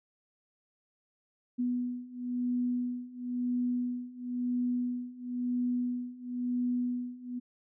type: beating tone pair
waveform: sine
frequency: 245.7 / 246.68 Hz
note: B3 / B3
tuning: -9 / -2 cents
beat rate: 0.98 Hz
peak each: -34 / -32 dBFS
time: 1.58-7.4 s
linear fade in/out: 20 ms
effects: none